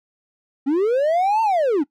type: linear two-way sweep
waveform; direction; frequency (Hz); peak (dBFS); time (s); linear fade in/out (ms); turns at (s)
triangle; up then down; 258.6 to 913 to 258.6; -13; 0.66-1.84; 20; 1.42
effects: noise-tail reverb RT60 0.1 s tail -21 dB re dry + tanh soft clip ceiling -9 dBFS